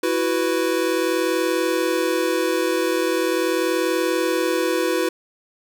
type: chord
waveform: square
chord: E suspended second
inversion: none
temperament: equal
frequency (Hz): 329.6 / 370 / 493.9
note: E4 / F#4 / B4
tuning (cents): 0 / 0 / 0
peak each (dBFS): -24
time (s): 0.03-5.09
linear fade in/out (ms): 5
effects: none